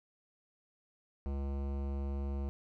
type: tone with hard clipping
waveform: sine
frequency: 69.3 Hz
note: C#2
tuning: in tune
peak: -36 dBFS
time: 1.26-2.49 s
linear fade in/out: 0 ms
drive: 18 dB
effects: none